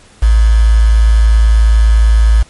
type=tone with quantisation; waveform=sine; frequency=55 Hz; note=A1; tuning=in tune; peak=-4 dBFS; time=0.22-2.43 s; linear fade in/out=10 ms; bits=4; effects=pink hiss -43 dBFS RMS until 2.49 s + MP3 48 kbps